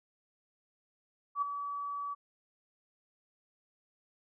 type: tone with ADSR envelope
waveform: sine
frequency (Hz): 1144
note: D6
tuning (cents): -46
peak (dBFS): -26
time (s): 1.35-2.15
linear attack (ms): 70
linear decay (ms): 9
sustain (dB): -9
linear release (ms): 22
effects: none